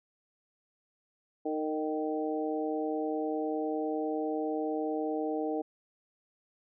harmonic tone with a mistuned harmonic, 155 Hz, D#3, 6 cents flat, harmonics 2 / 3 / 4 / 5, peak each -33 / -34 / -38 / -38 dBFS, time 1.45-5.62 s, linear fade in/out 10 ms, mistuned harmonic 3, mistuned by -18 cents, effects none

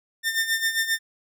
sawtooth tone with tremolo, 1804 Hz, A6, 43 cents sharp, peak -16 dBFS, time 0.23-0.99 s, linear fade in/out 50 ms, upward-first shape sine, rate 7.5 Hz, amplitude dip 70%, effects none

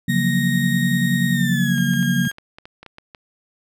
35% pulse tone with pitch glide, 1864.7 to 1623.3 Hz, A#6 to G#6, 0 to -40 cents, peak -22 dBFS, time 0.08-2.32 s, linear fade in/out 20 ms, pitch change -240 cents, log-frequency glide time 1.32-1.78 s
sine chord, Gb major seventh, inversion second, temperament equal, 138.59 / 174.61 / 185 / 233.1 Hz, Db3 / F3 / Gb3 / Bb3, 0 / 0 / 0 / 0 cents, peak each -22 dBFS, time 0.08-2.28 s, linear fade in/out 5 ms
clicks, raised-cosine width 0.3 ms, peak -23 dBFS, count 12, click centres 1.781 / 1.936 / 2.028 / 2.252 / 2.314 / 2.384 / 2.585 / 2.655 / 2.83 / 2.863 / 2.984 / 3.148 s
effects none

